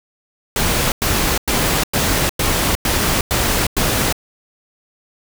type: noise bursts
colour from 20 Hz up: pink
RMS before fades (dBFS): -17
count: 8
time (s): 0.56-4.126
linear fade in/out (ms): 2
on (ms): 360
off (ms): 98
effects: none